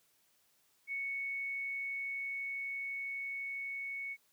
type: tone with level ramp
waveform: sine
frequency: 2217 Hz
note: C#7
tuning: in tune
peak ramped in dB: -35 to -38 dBFS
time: 0.87-4.17 s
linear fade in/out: 50 ms
effects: white hiss -72 dBFS RMS until 4.32 s + high-pass 80 Hz 12 dB/octave